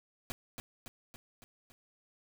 pink noise with echo, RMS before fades -39 dBFS, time 0.3-0.32 s, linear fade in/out 0 ms, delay 280 ms, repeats 5, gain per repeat -4 dB, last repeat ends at 1.72 s, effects none

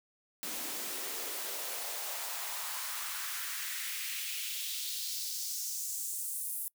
white noise with high-pass filter sweep, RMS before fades -38 dBFS, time 0.43-6.68 s, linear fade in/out 0 ms, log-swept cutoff 230 to 11000 Hz, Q 2, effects noise-tail reverb RT60 0.1 s tail -25 dB re dry

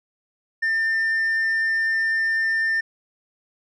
triangle tone with hard clipping, 1798 Hz, A6, 37 cents sharp, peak -18 dBFS, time 0.62-2.81 s, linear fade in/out 10 ms, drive 1 dB, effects none

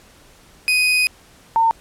35% pulse / sine tone pair in turn, 2496 / 907.3 Hz, D#7 / A#5, +5 / -47 cents, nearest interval octave + tritone, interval 1752 cents, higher first, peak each -12 dBFS, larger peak neither, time 0.68-1.07 / 1.56-1.71 s, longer first, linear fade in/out 0 ms, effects pink hiss -49 dBFS RMS until 1.8 s + low-pass 12000 Hz 12 dB/octave

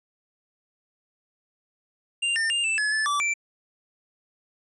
square tone with pitch steps, 2789 / 1805 / 2804 / 2648 / 1704 / 1741 / 1159 / 2342 Hz, F7 / A6 / F7 / E7 / G#6 / A6 / D6 / D7, -3 / +44 / +6 / +7 / +44 / -19 / -23 / -5 cents, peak -23 dBFS, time 2.22-3.34 s, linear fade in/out 10 ms, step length 140 ms, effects resampled to 24000 Hz

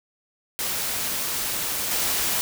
white noise with level steps, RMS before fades -27 / -24 dBFS, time 0.59-2.41 s, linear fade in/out 0 ms, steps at 1.91 s, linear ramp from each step 5 ms, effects none

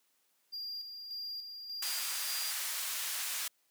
triangle tone with tremolo, 4792 Hz, D8, 34 cents sharp, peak -37 dBFS, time 0.52-2.52 s, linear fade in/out 20 ms, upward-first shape square, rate 1.7 Hz, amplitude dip 45%
white band-pass noise, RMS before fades -37 dBFS, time 1.82-3.48 s, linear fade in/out 5 ms, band 1100 to 15000 Hz, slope 12 dB/octave
effects white hiss -74 dBFS RMS until 3.7 s + high-pass 200 Hz 12 dB/octave

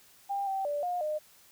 sine tone with pitch steps, 797 / 775 / 583 / 713 / 610 Hz, G5 / G5 / D5 / F5 / D#5, +28 / -20 / -13 / +36 / -34 cents, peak -29 dBFS, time 0.29-1.19 s, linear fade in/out 20 ms, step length 180 ms, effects white hiss -59 dBFS RMS until 1.51 s

